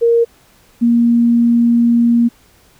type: tone pair in turn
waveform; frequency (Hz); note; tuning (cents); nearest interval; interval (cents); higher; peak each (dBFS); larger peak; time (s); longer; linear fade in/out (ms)
sine; 466.2 / 235.5; A#4 / A#3; 0 / +18; octave; 1182; first; -8; neither; 0.01-0.25 / 0.81-2.29; second; 20
effects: pink hiss -50 dBFS RMS until 2.79 s